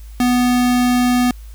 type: tone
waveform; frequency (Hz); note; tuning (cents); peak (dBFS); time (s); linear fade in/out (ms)
square; 246.9; B3; 0; -13; 0.2-1.31; 2
effects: added 53 Hz sine -32 dBFS peak until 1.54 s + white hiss -50 dBFS RMS until 1.54 s